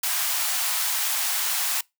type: high-pass noise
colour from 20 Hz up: white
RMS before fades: -25 dBFS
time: 0.03-1.81 s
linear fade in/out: 5 ms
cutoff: 680 Hz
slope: 48 dB/octave
effects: noise-tail reverb RT60 0.2 s tail -24 dB re dry